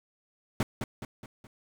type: noise with echo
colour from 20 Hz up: brown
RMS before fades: -26 dBFS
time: 0.6-0.63 s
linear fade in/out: 2 ms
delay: 210 ms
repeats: 4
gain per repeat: -6 dB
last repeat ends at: 1.47 s
effects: none